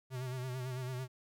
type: tone with vibrato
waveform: square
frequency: 127.7 Hz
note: C3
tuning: 42 cents flat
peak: -38 dBFS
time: 0.1-1.08 s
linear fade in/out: 50 ms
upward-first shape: sine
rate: 9 Hz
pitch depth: 54 cents each way
effects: none